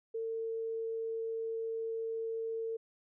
sine tone, 451.4 Hz, A4, 44 cents sharp, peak -34 dBFS, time 0.14-2.77 s, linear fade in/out 10 ms, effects none

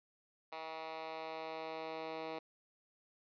10% pulse tone with high-pass filter sweep, 160 Hz, D#3, 49 cents sharp, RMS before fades -44 dBFS, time 0.52-2.39 s, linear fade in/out 5 ms, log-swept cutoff 770 to 390 Hz, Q 1.1, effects resampled to 11025 Hz

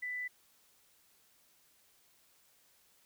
sine tone, 1989 Hz, B6, 12 cents sharp, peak -36 dBFS, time 0.02-0.28 s, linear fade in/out 10 ms, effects white hiss -68 dBFS RMS until 3.05 s

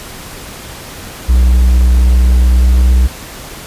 triangle tone with pitch glide, 61.74 to 62.46 Hz, B1 to B1, 0 to +20 cents, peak -3 dBFS, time 1.28-3.08 s, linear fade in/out 20 ms, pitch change +20 cents, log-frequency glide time 2.57-2.72 s, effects pink hiss -29 dBFS RMS until 3.66 s + resampled to 32000 Hz

